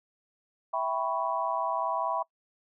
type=chord; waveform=sine; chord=C# half-diminished seventh; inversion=first; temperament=equal; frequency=659.3 / 784 / 987.8 / 1108.7 Hz; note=E5 / G5 / B5 / C#6; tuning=0 / 0 / 0 / 0 cents; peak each=-32 / -34 / -31 / -34 dBFS; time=0.73-2.23 s; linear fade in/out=10 ms; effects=noise-tail reverb RT60 0.1 s tail -24 dB re dry